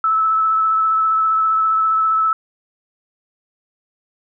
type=tone with vibrato; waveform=sine; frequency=1307 Hz; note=E6; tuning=15 cents flat; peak=-13 dBFS; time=0.04-2.33 s; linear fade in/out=2 ms; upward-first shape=sine; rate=15 Hz; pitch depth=15 cents each way; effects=none